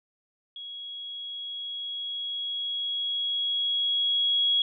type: tone with level ramp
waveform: sine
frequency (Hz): 3322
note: G#7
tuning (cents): 0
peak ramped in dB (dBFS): -37 to -20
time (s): 0.56-4.62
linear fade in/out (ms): 2
effects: none